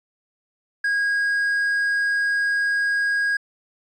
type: tone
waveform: triangle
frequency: 1639 Hz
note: G#6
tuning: 23 cents flat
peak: -17 dBFS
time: 0.84-3.37 s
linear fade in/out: 5 ms
effects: resampled to 24000 Hz